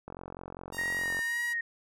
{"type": "click train", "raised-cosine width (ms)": 1, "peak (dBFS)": -27, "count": 51, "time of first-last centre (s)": [0.08, 1.191], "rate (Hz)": 45}
{"type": "tone with pitch glide", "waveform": "5% pulse", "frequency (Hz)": [932.3, 960.2], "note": ["A#5", "B5"], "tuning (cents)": [0, -49], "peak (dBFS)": -29, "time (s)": [0.72, 1.54], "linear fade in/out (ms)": 20, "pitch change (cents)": 51, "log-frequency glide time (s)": [0.9, 1.05]}
{"type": "tone with vibrato", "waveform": "sine", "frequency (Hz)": 1864.7, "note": "A#6", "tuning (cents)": 0, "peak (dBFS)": -29, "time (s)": [0.78, 1.61], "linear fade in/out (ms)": 5, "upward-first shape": "sine", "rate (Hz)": 1.9, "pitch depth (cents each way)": 32}
{"effects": []}